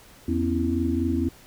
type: tone cluster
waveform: sine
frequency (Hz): 83.4 / 246.8 / 271.1 / 330.7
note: E2 / B3 / C#4 / E4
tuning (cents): +21 / -1 / -38 / +6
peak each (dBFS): -27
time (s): 0.28-1.29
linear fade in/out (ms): 5
effects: pink hiss -51 dBFS RMS until 1.46 s